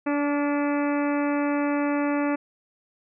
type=harmonic tone with a mistuned harmonic; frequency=289.3 Hz; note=D4; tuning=26 cents flat; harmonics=1 / 2 / 3 / 4 / 5 / 6 / 7 / 8 / 9; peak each=-23 / -29 / -33 / -35 / -37 / -39 / -40 / -41 / -42 dBFS; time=0.06-2.36 s; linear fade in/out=10 ms; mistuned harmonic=5; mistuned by=-27 cents; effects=none